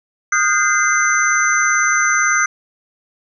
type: tone cluster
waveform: sine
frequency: 1237 / 1440 / 1578 / 2065 / 6120 Hz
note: D#6 / F#6 / G6 / C7 / G8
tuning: -10 / -47 / +11 / -23 / -42 cents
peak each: -19 dBFS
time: 0.32-2.46 s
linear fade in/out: 5 ms
effects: none